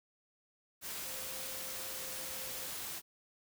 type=tone in noise; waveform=sine; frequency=523 Hz; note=C5; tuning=1 cent flat; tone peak=-53 dBFS; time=1.03-2.71 s; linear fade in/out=50 ms; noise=white; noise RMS=-42 dBFS; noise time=0.81-3.02 s; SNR=-14 dB; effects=none